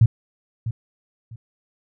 sine tone with echo, 113.8 Hz, A#2, 41 cents flat, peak -9 dBFS, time 0.01-0.06 s, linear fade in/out 5 ms, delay 650 ms, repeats 2, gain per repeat -13 dB, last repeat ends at 1.36 s, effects none

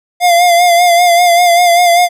square tone with vibrato, 698.5 Hz, F5, in tune, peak -6 dBFS, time 0.2-2.09 s, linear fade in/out 50 ms, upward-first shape sine, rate 5.1 Hz, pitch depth 42 cents each way, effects resampled to 32000 Hz

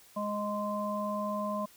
harmonic tone, 207.7 Hz, G#3, in tune, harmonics 1 / 3 / 5, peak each -35 / -35 / -35 dBFS, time 0.16-1.66 s, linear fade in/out 10 ms, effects white hiss -58 dBFS RMS until 1.76 s

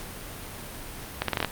accelerating click train, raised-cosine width 0.3 ms, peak -8 dBFS, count 7, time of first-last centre 1.22-1.447 s, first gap 63 ms, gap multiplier 0.79, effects pink hiss -39 dBFS RMS until 1.51 s + Opus 48 kbps

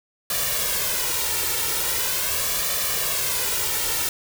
white noise with flanger, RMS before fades -24 dBFS, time 0.3-4.09 s, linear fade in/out 2 ms, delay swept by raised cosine 1.7 to 2.2 ms, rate 0.41 Hz, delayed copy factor +0.65, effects none

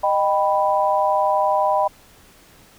sine chord, Eb augmented, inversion none, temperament equal with one note detuned, 615.8 / 784 / 987.8 Hz, Eb5 / G5 / B5, -18 / 0 / 0 cents, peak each -20 dBFS, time 0.03-1.88 s, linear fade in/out 10 ms, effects pink hiss -50 dBFS RMS until 2.78 s

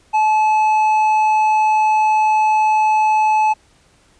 sine tone with hard clipping, 862 Hz, A5, 36 cents flat, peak -13 dBFS, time 0.13-3.54 s, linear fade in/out 20 ms, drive 5 dB, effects pink hiss -54 dBFS RMS until 4.19 s + resampled to 22050 Hz

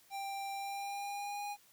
square tone with pitch glide, 789 to 819.7 Hz, G5 to G#5, +11 to -23 cents, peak -39 dBFS, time 0.1-1.57 s, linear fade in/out 50 ms, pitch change +66 cents, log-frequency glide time 0.53-1.44 s, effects white hiss -65 dBFS RMS until 1.72 s

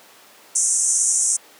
white band-pass noise, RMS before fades -19 dBFS, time 0.55-1.37 s, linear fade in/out 10 ms, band 5900 to 9500 Hz, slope 96 dB/octave, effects pink hiss -47 dBFS RMS until 1.59 s + high-pass 400 Hz 12 dB/octave

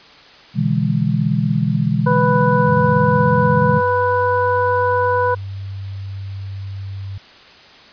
sine chord, E dominant seventh, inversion second, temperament just, 123.61 / 148.33 / 164.81 / 206 Hz, B2 / D3 / E3 / G#3, +2 / +18 / 0 / -14 cents, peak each -20 dBFS, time 0.54-3.82 s, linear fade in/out 50 ms
harmonic tone, 494.5 Hz, B4, 2 cents sharp, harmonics 1 / 2 / 3, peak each -17 / -17 / -23 dBFS, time 2.06-5.35 s, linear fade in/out 10 ms
sine tone, 97.7 Hz, G2, 5 cents flat, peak -25 dBFS, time 2.67-7.18 s, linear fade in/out 5 ms
effects white hiss -43 dBFS RMS until 7.92 s + resampled to 11025 Hz

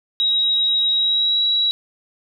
sine tone with pitch glide, 3823 to 3890 Hz, A#7 to B7, +43 to -27 cents, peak -15 dBFS, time 0.2-1.71 s, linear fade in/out 0 ms, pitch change +30 cents, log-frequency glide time 0.93-1.43 s, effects none

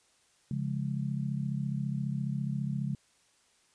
sine chord, Db major, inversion none, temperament just, 138.59 / 173.24 / 207.9 Hz, Db3 / F3 / Ab3, 0 / -14 / +2 cents, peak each -32 / -37 / -36 dBFS, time 0.51-2.95 s, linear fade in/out 2 ms, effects white hiss -67 dBFS RMS until 3.74 s + resampled to 22050 Hz

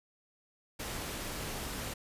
pink noise, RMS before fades -39 dBFS, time 0.79-1.94 s, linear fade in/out 10 ms, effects resampled to 32000 Hz

